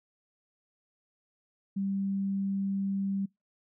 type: tone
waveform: sine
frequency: 196 Hz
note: G3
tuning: in tune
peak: -28 dBFS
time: 1.76-3.26 s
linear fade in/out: 10 ms
effects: noise-tail reverb RT60 0.2 s tail -26 dB re dry